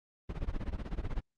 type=noise with tremolo; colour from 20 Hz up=brown; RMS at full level=-32 dBFS; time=0.29-1.21 s; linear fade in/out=5 ms; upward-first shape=sine; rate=16 Hz; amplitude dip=90%; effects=low-pass 4000 Hz 12 dB/octave + Opus 32 kbps